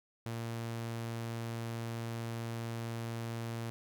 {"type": "tone", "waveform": "sawtooth", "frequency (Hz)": 115.5, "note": "A#2", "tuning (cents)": -16, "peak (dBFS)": -33, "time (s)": [0.26, 3.7], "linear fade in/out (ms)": 0, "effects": []}